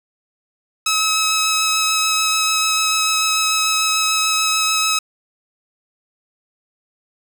10% pulse tone with vibrato, 1286 Hz, E6, 43 cents flat, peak -7 dBFS, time 0.86-4.99 s, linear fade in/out 5 ms, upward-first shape sine, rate 6.8 Hz, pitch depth 10 cents each way, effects none

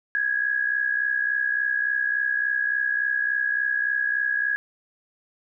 sine tone with amplitude modulation, 1661.2 Hz, G#6, in tune, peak -18 dBFS, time 0.15-4.56 s, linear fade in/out 0 ms, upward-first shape sine, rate 63.5 Hz, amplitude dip 70%, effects none

